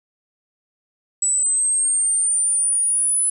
sine linear sweep, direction up, 7860 to 10080 Hz, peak -16 dBFS, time 1.22-3.3 s, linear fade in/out 5 ms, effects none

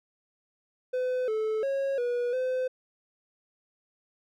triangle tone with pitch steps, 506 / 435.5 / 547 / 484.9 / 512 Hz, B4 / A4 / C#5 / B4 / C5, +42 / -18 / -23 / -32 / -38 cents, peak -24 dBFS, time 0.93-2.68 s, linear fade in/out 10 ms, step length 350 ms, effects none

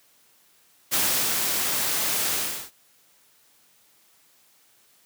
white noise with ADSR envelope, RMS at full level -22 dBFS, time 0.91-2.71 s, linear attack 28 ms, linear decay 410 ms, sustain -3 dB, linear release 370 ms, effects white hiss -60 dBFS RMS until 5.05 s + high-pass 100 Hz 12 dB/octave

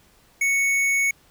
triangle tone with tanh clipping, 2217 Hz, C#7, in tune, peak -20 dBFS, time 0.41-1.11 s, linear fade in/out 5 ms, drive 18 dB, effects pink hiss -57 dBFS RMS until 1.3 s

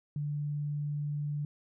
sine tone, 146.83 Hz, D3, in tune, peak -31 dBFS, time 0.16-1.45 s, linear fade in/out 2 ms, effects none

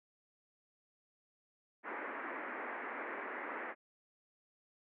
white band-pass noise, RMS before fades -43 dBFS, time 1.83-3.75 s, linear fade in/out 50 ms, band 240 to 2100 Hz, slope 48 dB/octave, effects none

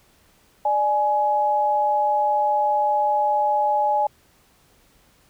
sine tone pair together, 594 / 839 Hz, D5 / G#5, +20 / +17 cents, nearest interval tritone, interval 597 cents, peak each -24 / -18 dBFS, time 0.65-4.07 s, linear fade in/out 5 ms, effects pink hiss -58 dBFS RMS until 5.29 s

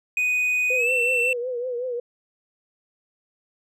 triangle tone with pitch glide, 2489 to 2683 Hz, D#7 to E7, 0 to +30 cents, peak -18 dBFS, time 0.17-1.33 s, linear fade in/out 2 ms, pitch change +130 cents, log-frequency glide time 0.76-0.9 s
sine tone with vibrato, 493.9 Hz, B4, in tune, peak -25 dBFS, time 0.7-2 s, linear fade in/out 5 ms, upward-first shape triangle, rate 5.4 Hz, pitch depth 90 cents each way
effects none

